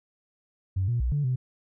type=tone with pitch steps; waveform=sine; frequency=94.6 / 119.5 / 61 / 145.3 / 127.4 Hz; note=F#2 / A#2 / B1 / D3 / C3; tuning=+39 / +43 / -21 / -18 / -46 cents; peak=-22 dBFS; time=0.76-1.36 s; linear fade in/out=10 ms; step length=120 ms; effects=tanh soft clip ceiling -18 dBFS